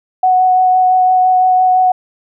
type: tone with vibrato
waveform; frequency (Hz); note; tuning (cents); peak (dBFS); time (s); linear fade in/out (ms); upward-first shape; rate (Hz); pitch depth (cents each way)
sine; 740; F#5; 0; -7; 0.23-1.92; 5; sine; 5.9; 10
effects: none